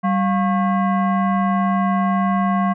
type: tone with frequency modulation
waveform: sine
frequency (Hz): 193.9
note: G3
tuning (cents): -19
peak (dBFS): -15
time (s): 0.03-2.74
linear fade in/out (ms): 20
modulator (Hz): 899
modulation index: 0.96
effects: none